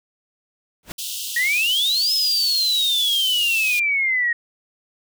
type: noise with exponential growth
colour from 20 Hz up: pink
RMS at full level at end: -27 dBFS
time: 0.83-0.92 s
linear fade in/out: 1 ms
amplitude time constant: 19 ms
type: high-pass noise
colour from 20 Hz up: pink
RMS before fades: -29 dBFS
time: 0.98-3.8 s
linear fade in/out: 10 ms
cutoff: 2800 Hz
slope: 96 dB/octave
type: exponential two-way sweep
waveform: sine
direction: up then down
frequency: 1864.7 to 5220 to 1864.7 Hz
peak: -17 dBFS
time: 1.36-4.33 s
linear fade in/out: 5 ms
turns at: 2.13 s
effects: none